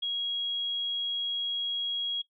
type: tone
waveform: sine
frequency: 3300 Hz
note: G#7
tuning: 12 cents flat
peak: -28 dBFS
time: 0.02-2.22 s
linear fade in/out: 10 ms
effects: noise-tail reverb RT60 0.1 s tail -18 dB re dry